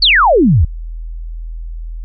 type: exponential sweep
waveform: sine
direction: down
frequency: 4686 to 64.8 Hz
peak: -6 dBFS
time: 0.02-0.65 s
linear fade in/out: 5 ms
effects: added 41 Hz sine -22 dBFS peak until 2.04 s